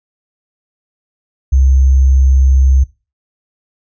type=tone with sample-and-hold; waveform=sine; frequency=66.3 Hz; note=C2; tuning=23 cents sharp; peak=-6 dBFS; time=1.52-2.84 s; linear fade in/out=10 ms; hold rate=6300 Hz; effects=noise-tail reverb RT60 0.3 s tail -20 dB re dry + resampled to 16000 Hz